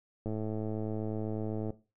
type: click train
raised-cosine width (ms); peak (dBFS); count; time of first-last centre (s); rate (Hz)
2; -23; 157; 0.26-1.704; 108
effects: noise-tail reverb RT60 0.3 s tail -17 dB re dry